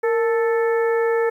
harmonic tone with a mistuned harmonic, 440 Hz, A4, in tune, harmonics 1 / 2 / 3 / 4 / 5, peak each -17 / -28 / -31 / -29 / -36 dBFS, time 0.03-1.3 s, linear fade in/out 10 ms, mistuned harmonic 1, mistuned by +84 cents, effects 9-bit

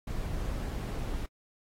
brown noise, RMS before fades -34 dBFS, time 0.07-1.26 s, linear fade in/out 5 ms, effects AAC 48 kbps

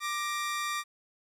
sawtooth tone pair together, 1183 / 1877.9 Hz, D6 / A#6, +12 / +12 cents, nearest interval minor sixth, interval 800 cents, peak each -28 / -33 dBFS, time 0-0.84 s, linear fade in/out 50 ms, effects low-pass 12000 Hz 12 dB/octave + 11-bit

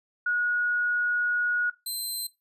sine / 5% pulse tone pair in turn, 1452 / 4107 Hz, F#6 / C8, -33 / -33 cents, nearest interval octave + tritone, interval 1800 cents, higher second, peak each -23 dBFS, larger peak neither, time 0.26-1.7 / 1.86-2.27 s, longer first, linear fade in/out 5 ms, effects noise-tail reverb RT60 0.2 s tail -17 dB re dry + resampled to 32000 Hz

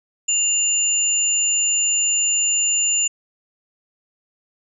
sine tone pair together, 2794 / 7040 Hz, F7 / A8, 0 / 0 cents, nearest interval octave + major third, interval 1600 cents, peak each -23 / -17 dBFS, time 0.28-3.08 s, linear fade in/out 10 ms, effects none

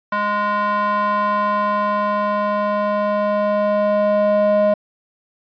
square tone with band-pass filter sweep, 207.1 Hz, G#3, 5 cents flat, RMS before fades -18 dBFS, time 0.12-4.74 s, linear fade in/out 5 ms, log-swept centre 1200 to 630 Hz, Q 3.2, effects resampled to 11025 Hz

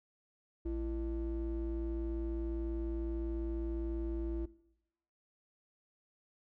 triangle ring-modulated tone, 138.8 Hz, C#3, 3 cents sharp, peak -29 dBFS, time 0.65-4.46 s, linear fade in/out 10 ms, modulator 196 Hz, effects noise-tail reverb RT60 0.8 s tail -19 dB re dry

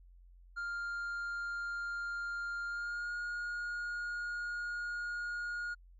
triangle tone with pitch glide, 1400 to 1431.9 Hz, F6 to F6, +4 to +43 cents, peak -34 dBFS, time 0.56-5.75 s, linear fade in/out 20 ms, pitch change +39 cents, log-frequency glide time 2.67-3.13 s, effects added 44 Hz sine -55 dBFS peak until 5.99 s + MP3 32 kbps

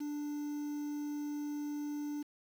triangle tone with quantisation, 293.7 Hz, D4, in tune, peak -34 dBFS, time 0-2.23 s, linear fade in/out 10 ms, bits 9, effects none

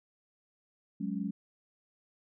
sine chord, F# suspended second, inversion none, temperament just, 185 / 208.1 / 277.5 Hz, F#3 / G#3 / C#4, 0 / +4 / +2 cents, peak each -36 / -35 / -38 dBFS, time 1-1.31 s, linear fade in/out 10 ms, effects none

